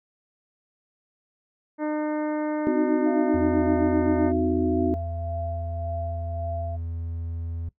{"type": "harmonic tone", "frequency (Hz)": 303.4, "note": "D#4", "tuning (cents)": -44, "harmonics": [1, 2, 3, 4, 5, 6, 7], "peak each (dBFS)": [-25, -30, -34, -43, -43, -45, -47], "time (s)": [1.78, 4.33], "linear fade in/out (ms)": 50}
{"type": "chord", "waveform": "sine", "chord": "C diminished", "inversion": "none", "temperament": "equal with one note detuned", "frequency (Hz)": [255.9, 311.1, 370], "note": ["C4", "Eb4", "Gb4"], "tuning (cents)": [-38, 0, 0], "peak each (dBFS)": -25, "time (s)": [2.67, 4.94], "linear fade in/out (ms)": 0}
{"type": "tone with tremolo", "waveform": "sine", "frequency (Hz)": 678, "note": "E5", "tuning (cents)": 49, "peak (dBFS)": -30, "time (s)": [3.05, 6.77], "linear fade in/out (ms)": 20, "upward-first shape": "sine", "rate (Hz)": 1.8, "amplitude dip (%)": 50}
{"type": "tone", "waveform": "triangle", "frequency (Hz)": 83.5, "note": "E2", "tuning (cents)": 23, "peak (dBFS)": -27, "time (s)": [3.34, 7.69], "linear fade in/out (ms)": 5}
{"effects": ["noise-tail reverb RT60 0.1 s tail -18 dB re dry"]}